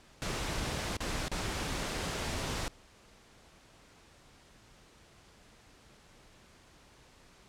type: noise with dropouts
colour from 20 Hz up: pink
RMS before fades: -35 dBFS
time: 0.22-2.68 s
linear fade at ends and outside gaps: 0 ms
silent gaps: 0.967-1.005 / 1.282-1.316 s
effects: pink hiss -59 dBFS RMS until 7.48 s + low-pass 8000 Hz 12 dB/octave